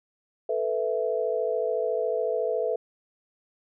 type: chord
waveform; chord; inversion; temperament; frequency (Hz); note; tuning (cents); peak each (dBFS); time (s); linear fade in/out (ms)
sine; A suspended second; none; equal; 440 / 493.9 / 659.3; A4 / B4 / E5; 0 / 0 / 0; -28 / -28 / -29; 0.49-2.76; 5
effects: none